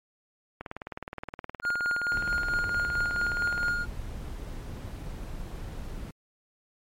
click train, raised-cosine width 0.5 ms, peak -21 dBFS, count 60, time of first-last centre 0.61-3.683 s, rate 19.2 Hz
triangle tone with tremolo, 1422 Hz, F6, 31 cents sharp, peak -22 dBFS, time 1.62-3.86 s, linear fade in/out 50 ms, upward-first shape triangle, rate 4.5 Hz, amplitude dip 45%
brown noise, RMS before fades -37 dBFS, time 2.12-6.11 s, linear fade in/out 5 ms
effects MP3 64 kbps

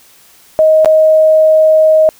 sine tone with dropouts, 628 Hz, D#5, 16 cents sharp, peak -4 dBFS, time 0.59-2.09 s, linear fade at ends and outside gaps 0 ms, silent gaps 0.847-0.858 s, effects white hiss -44 dBFS RMS until 2.19 s

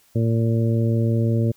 harmonic tone, 114.3 Hz, A#2, 34 cents flat, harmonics 1 / 2 / 3 / 4 / 5, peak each -18 / -24 / -28 / -30 / -32 dBFS, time 0.15-1.52 s, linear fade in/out 10 ms, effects white hiss -58 dBFS RMS until 1.56 s

